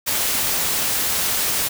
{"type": "noise", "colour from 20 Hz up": "white", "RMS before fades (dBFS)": -21, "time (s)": [0.06, 1.69], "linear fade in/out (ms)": 20, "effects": []}